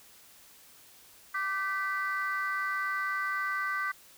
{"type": "chord", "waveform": "sine", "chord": "G major", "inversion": "second", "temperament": "equal with one note detuned", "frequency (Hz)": [1174.7, 1533.1, 1975.5], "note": ["D6", "G6", "B6"], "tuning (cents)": [0, -39, 0], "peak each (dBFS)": [-32, -32, -34], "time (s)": [1.34, 3.92], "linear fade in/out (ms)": 10, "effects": ["tanh soft clip ceiling -23 dBFS", "white hiss -56 dBFS RMS until 4.17 s"]}